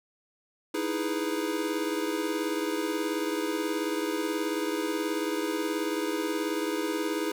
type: chord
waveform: square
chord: E major seventh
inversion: third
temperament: equal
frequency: 311.1 / 329.6 / 415.3 / 493.9 Hz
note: D#4 / E4 / G#4 / B4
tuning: 0 / 0 / 0 / 0 cents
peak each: -33 / -34 / -34 / -37 dBFS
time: 0.74-7.32 s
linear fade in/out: 5 ms
effects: none